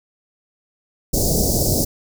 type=band-stop noise; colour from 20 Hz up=pink; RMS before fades=-18 dBFS; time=1.13-1.85 s; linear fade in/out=10 ms; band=690 to 4800 Hz; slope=48 dB/octave; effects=none